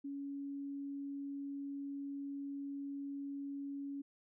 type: tone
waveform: sine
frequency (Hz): 280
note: C#4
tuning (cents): +18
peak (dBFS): -40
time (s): 0.04-4.02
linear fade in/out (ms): 10
effects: none